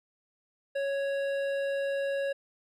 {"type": "tone with hard clipping", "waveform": "sine", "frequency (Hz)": 554.4, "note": "C#5", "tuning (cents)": 0, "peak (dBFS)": -30, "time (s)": [0.75, 2.33], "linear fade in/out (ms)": 10, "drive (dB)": 11, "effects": []}